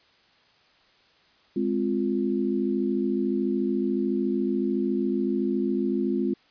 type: chord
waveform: sine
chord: F minor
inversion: first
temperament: equal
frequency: 207.7 / 261.6 / 349.2 Hz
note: Ab3 / C4 / F4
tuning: 0 / 0 / 0 cents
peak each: -27 dBFS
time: 1.56-6.34 s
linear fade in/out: 5 ms
effects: white hiss -60 dBFS RMS until 6.5 s + resampled to 11025 Hz